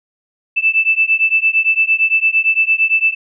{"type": "beating tone pair", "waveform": "sine", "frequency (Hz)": [2637, 2645.8], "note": ["E7", "E7"], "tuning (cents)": [0, 6], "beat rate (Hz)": 8.8, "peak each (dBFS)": -14, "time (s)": [0.56, 3.15], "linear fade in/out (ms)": 20, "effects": []}